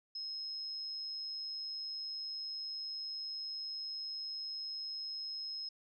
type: tone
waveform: sine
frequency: 5150 Hz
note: E8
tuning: 41 cents flat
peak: -39 dBFS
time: 0.15-5.69 s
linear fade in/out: 5 ms
effects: none